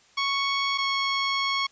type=tone pair in turn; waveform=15% pulse; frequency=1108.7 / 1101 Hz; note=C#6 / C#6; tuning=0 / -12 cents; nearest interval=unison; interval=12 cents; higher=first; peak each=-17 dBFS; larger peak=neither; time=0.17-0.78 / 0.78-1.67 s; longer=second; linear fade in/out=10 ms; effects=white hiss -58 dBFS RMS until 1.71 s + resampled to 16000 Hz